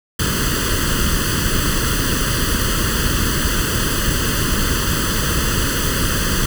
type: noise with comb filter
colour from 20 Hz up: pink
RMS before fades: -18 dBFS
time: 0.19-6.46 s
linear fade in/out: 5 ms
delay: 0.65 ms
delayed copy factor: +0.95
effects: none